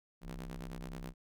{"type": "ring-modulated tone", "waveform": "sawtooth", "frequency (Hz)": 64.2, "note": "C2", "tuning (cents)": -32, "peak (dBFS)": -35, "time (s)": [0.21, 1.14], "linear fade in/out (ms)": 50, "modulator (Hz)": 101, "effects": []}